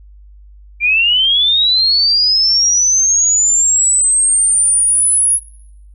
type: linear sweep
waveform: sine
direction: up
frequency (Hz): 2349 to 10548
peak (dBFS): -9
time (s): 0.8-5.4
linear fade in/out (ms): 50
effects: noise-tail reverb RT60 0.8 s tail -23 dB re dry + added 50 Hz sine -37 dBFS peak until 5.94 s